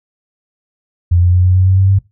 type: tone with pitch steps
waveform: sine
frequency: 87.31 / 88.68 / 90.08 / 91.49 / 92.93 / 94.39 / 95.87 / 97.38 Hz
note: F2 / F2 / F#2 / F#2 / F#2 / F#2 / G2 / G2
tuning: 0 / +27 / -46 / -19 / +8 / +35 / -38 / -11 cents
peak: -7 dBFS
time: 1.11-1.99 s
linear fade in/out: 10 ms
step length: 110 ms
effects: noise-tail reverb RT60 0.2 s tail -18 dB re dry